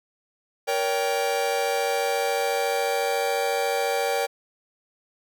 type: chord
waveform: 45% pulse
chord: G diminished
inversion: first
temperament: just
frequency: 470.4 / 564.5 / 784 Hz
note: Bb4 / Db5 / G5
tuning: +16 / +31 / 0 cents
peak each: -27 dBFS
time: 0.67-4.27 s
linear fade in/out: 20 ms
effects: none